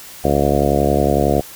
harmonic tone with a mistuned harmonic, 71 Hz, C#2, 42 cents sharp, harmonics 1 / 2 / 3 / 4 / 5 / 6 / 7 / 8 / 9 / 10, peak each -22 / -22 / -22 / -22 / -22 / -22 / -22 / -22 / -22 / -22 dBFS, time 0.24-1.41 s, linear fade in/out 5 ms, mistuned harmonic 1, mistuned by -17 cents, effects white hiss -37 dBFS RMS until 1.55 s

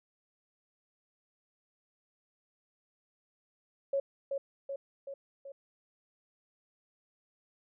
sine tone with echo, 552 Hz, C#5, 7 cents flat, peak -27 dBFS, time 3.93-4 s, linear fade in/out 5 ms, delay 380 ms, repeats 4, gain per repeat -4 dB, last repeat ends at 5.52 s, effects none

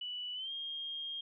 sine tone with pitch glide, 2960 to 3228 Hz, F#7 to G#7, 0 to -50 cents, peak -38 dBFS, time 0.01-1.21 s, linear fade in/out 5 ms, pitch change +150 cents, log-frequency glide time 0.34-0.52 s, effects none

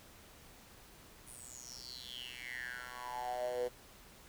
10% pulse tone with high-pass filter sweep, 124.1 Hz, B2, 9 cents sharp, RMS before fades -43 dBFS, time 1.26-3.69 s, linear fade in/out 20 ms, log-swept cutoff 10000 to 450 Hz, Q 8.8, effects pink hiss -58 dBFS RMS until 4.28 s

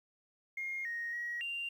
sine tone with pitch steps, 2133 / 1869 / 1904 / 2781 Hz, C7 / A#6 / A#6 / F7, +33 / +4 / +36 / -8 cents, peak -35 dBFS, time 0.57-1.69 s, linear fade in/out 5 ms, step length 280 ms, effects tanh soft clip ceiling -31 dBFS + 11-bit

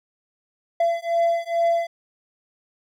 triangle beating tone pair, 676 / 678.3 Hz, E5 / E5, +43 / +49 cents, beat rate 2.3 Hz, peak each -20 dBFS, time 0.8-1.87 s, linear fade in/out 5 ms, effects none

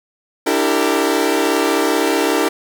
sawtooth chord, E half-diminished seventh, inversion third, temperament equal with one note detuned, 293.7 / 329.6 / 392 / 457.1 Hz, D4 / E4 / G4 / Bb4, 0 / 0 / 0 / -34 cents, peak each -16 dBFS, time 0.46-2.49 s, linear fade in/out 10 ms, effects none

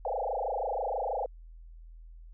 sine tone with frequency modulation, 660 Hz, E5, 2 cents sharp, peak -29 dBFS, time 0.05-1.26 s, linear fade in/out 2 ms, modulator 26.2 Hz, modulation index 6.8, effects added 41 Hz sine -46 dBFS peak until 2.33 s

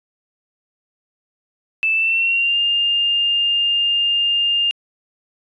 triangle tone with pitch glide, 2637 to 2810 Hz, E7 to F7, 0 to +10 cents, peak -11 dBFS, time 1.83-4.71 s, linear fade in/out 0 ms, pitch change +110 cents, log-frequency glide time 1.93-2.58 s, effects tanh soft clip ceiling -13 dBFS + resampled to 22050 Hz

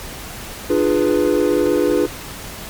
triangle chord, D diminished seventh, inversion none, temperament equal with one note detuned, 299.5 / 349.2 / 415.3 / 493.9 Hz, D4 / F4 / Ab4 / Cb5, +34 / 0 / 0 / 0 cents, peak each -17 dBFS, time 0.69-2.07 s, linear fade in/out 20 ms, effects pink hiss -32 dBFS RMS until 2.69 s + MP3 96 kbps

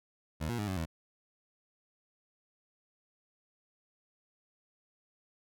20% pulse tone with pitch steps, 78.4 / 119.1 / 104.1 / 94.4 / 81.8 Hz, D#2 / A#2 / G#2 / F#2 / E2, +14 / +38 / +5 / +35 / -13 cents, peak -28 dBFS, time 0.4-0.86 s, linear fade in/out 20 ms, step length 92 ms, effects none

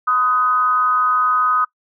sine tone with amplitude modulation, 1253 Hz, D#6, 12 cents sharp, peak -10 dBFS, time 0.07-1.65 s, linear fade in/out 10 ms, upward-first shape sine, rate 239 Hz, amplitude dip 70%, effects noise-tail reverb RT60 0.1 s tail -23 dB re dry

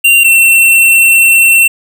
square tone pair in turn, 2770 / 2705 Hz, F7 / E7, -15 / +44 cents, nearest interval unison, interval 41 cents, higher first, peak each -4 dBFS, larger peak neither, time 0.04-0.24 / 0.24-1.68 s, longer second, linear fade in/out 10 ms, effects none

